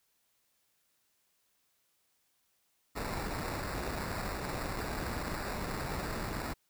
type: noise with sample-and-hold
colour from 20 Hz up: pink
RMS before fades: -37 dBFS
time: 2.95-6.54 s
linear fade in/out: 20 ms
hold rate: 3150 Hz
effects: white hiss -75 dBFS RMS until 6.69 s